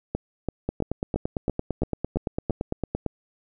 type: two click trains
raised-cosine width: 2 ms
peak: -12 / -12 dBFS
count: 22 / 8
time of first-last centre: 0.69-3.063 / 0.15-2.507 s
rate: 8.85 / 2.97 Hz
effects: none